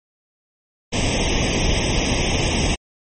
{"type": "noise with comb filter", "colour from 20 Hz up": "pink", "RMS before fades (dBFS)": -19, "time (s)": [0.92, 2.76], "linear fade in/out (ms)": 20, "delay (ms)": 0.35, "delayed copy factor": 0.95, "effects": ["MP3 32 kbps"]}